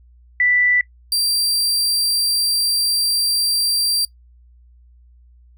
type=tone pair in turn; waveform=sine / sawtooth; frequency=1975.5 / 4714 Hz; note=B6 / D8; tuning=0 / +6 cents; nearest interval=octave + minor third; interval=1506 cents; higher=second; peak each=-13 dBFS; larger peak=neither; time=0.4-0.81 / 1.12-4.05 s; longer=second; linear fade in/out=2 ms; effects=noise-tail reverb RT60 0.1 s tail -20 dB re dry + added 60 Hz sine -46 dBFS peak until 5.57 s